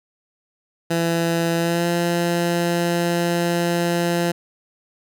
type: tone with pitch glide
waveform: 15% pulse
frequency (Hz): 167.7 to 172.02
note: E3 to F3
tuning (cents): +30 to -26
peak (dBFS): -12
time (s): 0.9-4.32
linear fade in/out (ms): 10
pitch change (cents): +44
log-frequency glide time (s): 1.57-1.87
effects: none